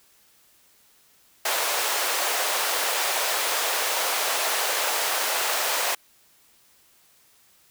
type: high-pass noise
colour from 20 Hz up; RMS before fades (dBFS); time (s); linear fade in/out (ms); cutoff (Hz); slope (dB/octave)
pink; -25; 1.45-5.95; 5; 530; 24
effects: white hiss -59 dBFS RMS until 7.7 s